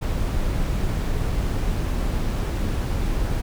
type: noise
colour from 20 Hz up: brown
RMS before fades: -23 dBFS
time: 0.01-3.42 s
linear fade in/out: 20 ms
effects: none